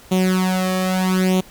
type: tone with flanger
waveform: sawtooth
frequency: 185.8 Hz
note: F#3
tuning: 7 cents sharp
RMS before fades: -18 dBFS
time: 0.11-1.41 s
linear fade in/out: 10 ms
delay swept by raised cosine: 0.3 to 1.7 ms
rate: 0.78 Hz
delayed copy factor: +0.8
effects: pink hiss -45 dBFS RMS until 1.5 s